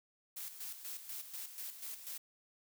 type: noise with tremolo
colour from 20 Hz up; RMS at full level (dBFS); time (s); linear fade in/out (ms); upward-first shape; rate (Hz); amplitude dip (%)
blue; -44; 0.36-2.18; 10; square; 4.1; 60
effects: none